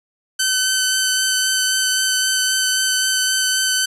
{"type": "tone with vibrato", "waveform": "10% pulse", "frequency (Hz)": 1526, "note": "G6", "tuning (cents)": -47, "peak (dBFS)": -7, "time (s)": [0.39, 3.86], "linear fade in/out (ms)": 10, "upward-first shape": "sine", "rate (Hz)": 3.8, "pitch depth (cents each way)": 10, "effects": ["resampled to 32000 Hz"]}